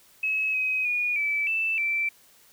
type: tone with pitch steps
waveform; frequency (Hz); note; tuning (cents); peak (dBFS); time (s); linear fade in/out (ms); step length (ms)
sine; 2572 / 2529 / 2448 / 2310 / 2648 / 2335; E7 / D#7 / D#7 / D7 / E7 / D7; -43 / +28 / -29 / -29 / +7 / -11; -23; 0.23-2.09; 5; 310
effects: white hiss -57 dBFS RMS until 2.52 s